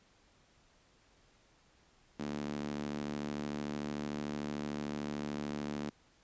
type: tone with high-pass filter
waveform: sawtooth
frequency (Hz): 73.42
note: D2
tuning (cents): 0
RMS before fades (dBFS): -39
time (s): 2.19-5.9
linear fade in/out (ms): 10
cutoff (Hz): 230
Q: 2.3
effects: pink hiss -67 dBFS RMS until 6.23 s + resampled to 16000 Hz